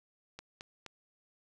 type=clicks; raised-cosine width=0.2 ms; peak=-27 dBFS; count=3; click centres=0.39 / 0.609 / 0.863 s; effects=none